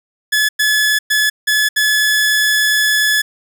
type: tone bursts at uneven times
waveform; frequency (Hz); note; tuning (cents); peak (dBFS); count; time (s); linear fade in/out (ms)
sawtooth; 1713; A6; -47; -8; 5; 0.32-0.49 / 0.59-0.99 / 1.1-1.3 / 1.47-1.69 / 1.76-3.22; 10
effects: none